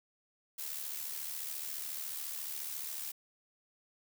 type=noise with amplitude modulation; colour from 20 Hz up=blue; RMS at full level=-38 dBFS; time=0.58-3.12 s; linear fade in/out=10 ms; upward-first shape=sine; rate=74.2 Hz; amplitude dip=55%; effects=none